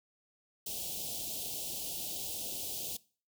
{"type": "band-stop noise", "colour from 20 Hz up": "white", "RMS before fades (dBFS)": -39, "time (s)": [0.66, 2.97], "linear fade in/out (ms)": 5, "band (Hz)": [790, 2800], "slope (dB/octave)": 48, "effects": ["noise-tail reverb RT60 0.4 s tail -21 dB re dry"]}